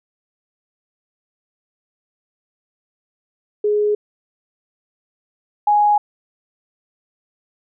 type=tone pair in turn; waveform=sine; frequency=417.9 / 831.5 Hz; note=G#4 / G#5; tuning=+11 / +2 cents; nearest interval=octave; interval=1191 cents; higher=second; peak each=-14 / -11 dBFS; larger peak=second; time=3.64-3.95 / 5.67-5.98 s; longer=neither; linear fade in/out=5 ms; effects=none